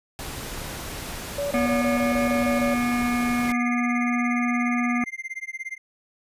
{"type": "noise", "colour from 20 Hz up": "pink", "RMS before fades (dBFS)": -34, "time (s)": [0.19, 3.52], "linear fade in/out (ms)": 0}
{"type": "tone bursts", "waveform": "sine", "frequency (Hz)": 570, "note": "C#5", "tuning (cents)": 48, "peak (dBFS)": -24, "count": 9, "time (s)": [1.38, 2.742], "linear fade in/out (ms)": 5, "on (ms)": 130, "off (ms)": 24}
{"type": "harmonic tone", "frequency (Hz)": 242.2, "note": "B3", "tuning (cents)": -34, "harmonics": [1, 3, 5, 7, 9, 10], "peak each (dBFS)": [-22, -32, -31, -36, -32, -37], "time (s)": [1.54, 5.04], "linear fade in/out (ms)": 2}
{"type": "tone with tremolo", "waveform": "triangle", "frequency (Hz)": 2093, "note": "C7", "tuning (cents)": 0, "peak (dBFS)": -26, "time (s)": [3.48, 5.78], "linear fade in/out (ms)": 10, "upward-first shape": "sine", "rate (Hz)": 17, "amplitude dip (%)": 100}
{"effects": ["resampled to 32000 Hz"]}